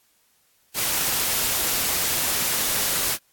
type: noise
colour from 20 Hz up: white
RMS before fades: -23 dBFS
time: 0.74-3.18 s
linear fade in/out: 50 ms
effects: white hiss -63 dBFS RMS until 3.32 s + AAC 64 kbps